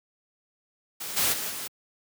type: noise with level steps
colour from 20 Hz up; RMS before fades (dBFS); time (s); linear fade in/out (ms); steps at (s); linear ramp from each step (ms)
white; -35 / -24 / -32 / -35; 1-1.68; 10; 1.16 / 1.32 / 1.49; 20
effects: high-pass 100 Hz 12 dB/octave